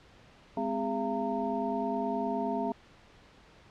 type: tone cluster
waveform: sine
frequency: 207.5 / 257 / 408.3 / 680 / 916 Hz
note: G#3 / C4 / G#4 / F5 / A#5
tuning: -1 / -31 / -29 / -46 / -31 cents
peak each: -37 / -34 / -36 / -34 / -36 dBFS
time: 0.57-2.72 s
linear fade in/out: 2 ms
effects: pink hiss -57 dBFS RMS until 3.7 s + low-pass 4000 Hz 12 dB/octave